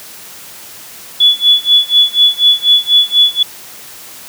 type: tone with tremolo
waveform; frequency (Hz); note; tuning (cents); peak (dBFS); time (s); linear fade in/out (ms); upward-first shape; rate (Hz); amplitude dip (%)
sine; 3420; A7; -50; -3; 1.2-3.43; 5; sine; 4.1; 95
effects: white hiss -33 dBFS RMS until 4.28 s + high-pass 80 Hz 12 dB/octave